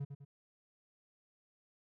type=tone with echo; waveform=triangle; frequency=140.4 Hz; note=C#3; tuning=22 cents sharp; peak=-34 dBFS; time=0-0.05 s; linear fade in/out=10 ms; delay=100 ms; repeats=2; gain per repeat=-7 dB; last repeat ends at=0.25 s; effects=none